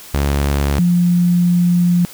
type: tone pair in turn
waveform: sawtooth / sine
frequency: 70.8 / 175.54 Hz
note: C#2 / F3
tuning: +37 / +9 cents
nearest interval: octave + major third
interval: 1572 cents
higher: second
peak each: -10 dBFS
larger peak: neither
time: 0.14-0.79 / 0.79-2.05 s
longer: second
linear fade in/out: 0 ms
effects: white hiss -37 dBFS RMS until 2.13 s